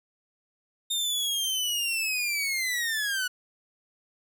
sawtooth linear sweep, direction down, 3665 to 1461 Hz, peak -23 dBFS, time 0.9-3.28 s, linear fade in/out 10 ms, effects none

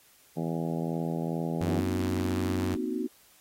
harmonic tone, 82.41 Hz, E2, in tune, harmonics 2 / 3 / 4 / 5 / 6 / 7 / 8 / 9 / 10, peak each -31 / -35 / -37 / -39 / -41 / -42 / -43 / -44 / -45 dBFS, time 0.36-1.81 s, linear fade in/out 20 ms
sawtooth tone, 92.5 Hz, F#2, in tune, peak -26 dBFS, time 1.61-2.75 s, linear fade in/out 0 ms
sine chord, C half-diminished seventh, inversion third, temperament equal with one note detuned, 237.7 / 261.6 / 311.1 / 370 Hz, Bb3 / C4 / Eb4 / Gb4, +34 / 0 / 0 / 0 cents, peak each -34 dBFS, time 1.67-3.08 s, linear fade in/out 20 ms
effects white hiss -60 dBFS RMS until 3.4 s + AAC 48 kbps

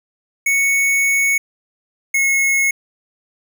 square tone pair in turn, 2217 / 2178 Hz, C#7 / C#7, 0 / -31 cents, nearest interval unison, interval 31 cents, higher first, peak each -14 dBFS, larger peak neither, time 0.46-1.38 / 2.14-2.71 s, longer first, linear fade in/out 5 ms, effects none

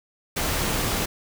pink noise, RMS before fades -25 dBFS, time 0.36-1.06 s, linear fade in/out 10 ms, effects none

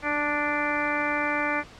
harmonic tone with a mistuned harmonic, 293.7 Hz, D4, in tune, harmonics 1 / 2 / 3 / 4 / 5 / 6 / 7 / 8, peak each -32 / -32 / -32 / -32 / -32 / -32 / -32 / -32 dBFS, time 0.02-1.64 s, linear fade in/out 50 ms, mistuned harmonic 1, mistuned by +16 cents, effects pink hiss -47 dBFS RMS until 1.79 s + low-pass 5000 Hz 12 dB/octave

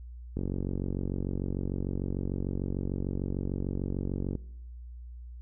click train, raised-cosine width 3 ms, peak -19 dBFS, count 187, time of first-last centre 0.37-4.353 s, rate 46.7 Hz, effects noise-tail reverb RT60 0.8 s tail -23 dB re dry + added 60 Hz sine -41 dBFS peak until 5.41 s

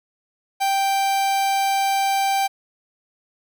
45% pulse tone, 784 Hz, G5, in tune, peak -18 dBFS, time 0.6-2.48 s, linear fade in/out 20 ms, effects none

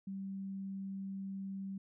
sine tone, 194.2 Hz, G3, 16 cents flat, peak -39 dBFS, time 0.07-1.78 s, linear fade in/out 5 ms, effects none

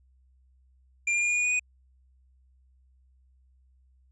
square tone with pitch steps, 2389 / 2404 / 2420 / 2435 / 2450 / 2466 / 2482 Hz, D7 / D7 / D#7 / D#7 / D#7 / D#7 / D#7, +29 / +40 / -49 / -38 / -27 / -16 / -5 cents, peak -24 dBFS, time 1.07-1.595 s, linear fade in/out 5 ms, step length 75 ms, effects added 64 Hz sine -59 dBFS peak until 4.11 s + resampled to 22050 Hz

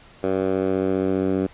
10% pulse tone with band-pass filter sweep, 95 Hz, F#2, 46 cents sharp, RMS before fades -22 dBFS, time 0.23-1.47 s, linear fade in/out 10 ms, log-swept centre 480 to 290 Hz, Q 1.2, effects pink hiss -49 dBFS RMS until 1.53 s + resampled to 8000 Hz

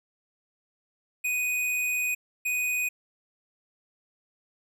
square tone bursts at uneven times, 2489 Hz, D#7, in tune, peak -26 dBFS, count 2, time 1.24-2.15 / 2.45-2.89 s, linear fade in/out 10 ms, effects none

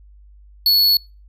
square tone, 4400 Hz, C#8, 14 cents flat, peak -12 dBFS, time 0.66-0.97 s, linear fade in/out 2 ms, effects noise-tail reverb RT60 0.3 s tail -25 dB re dry + added 50 Hz sine -43 dBFS peak until 1.28 s

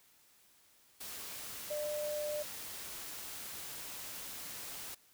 sine tone in noise, 597 Hz, D5, 28 cents sharp, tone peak -35 dBFS, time 1.7-2.43 s, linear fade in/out 10 ms, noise white, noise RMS -45 dBFS, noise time 1-4.95 s, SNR +7 dB, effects white hiss -66 dBFS RMS until 5.13 s

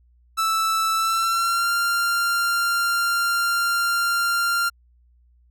45% pulse tone with pitch glide, 1318.5 to 1388.9 Hz, E6 to F6, 0 to -10 cents, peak -19 dBFS, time 0.37-4.7 s, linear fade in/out 20 ms, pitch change +90 cents, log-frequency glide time 0.95-1.71 s, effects added 60 Hz sine -54 dBFS peak until 5.5 s

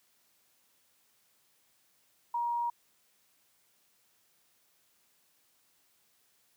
sine tone, 948 Hz, A#5, 29 cents sharp, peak -29 dBFS, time 2.34-2.7 s, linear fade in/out 5 ms, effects white hiss -70 dBFS RMS until 6.56 s + high-pass 80 Hz 12 dB/octave

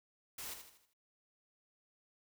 white noise with echo, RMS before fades -45 dBFS, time 0.38-0.54 s, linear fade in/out 5 ms, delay 79 ms, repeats 5, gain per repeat -7 dB, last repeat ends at 0.935 s, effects none

